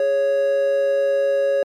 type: tone pair together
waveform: triangle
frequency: 413.8 / 554.4 Hz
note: G#4 / C#5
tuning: -6 / 0 cents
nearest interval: perfect fourth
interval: 506 cents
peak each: -25 / -14 dBFS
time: 0-1.63 s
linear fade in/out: 2 ms
effects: MP3 64 kbps